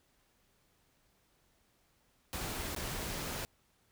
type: noise with dropouts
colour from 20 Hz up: pink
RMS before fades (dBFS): -39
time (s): 2.33-3.45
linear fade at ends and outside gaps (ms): 0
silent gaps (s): 2.75-2.763
effects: pink hiss -72 dBFS RMS until 3.91 s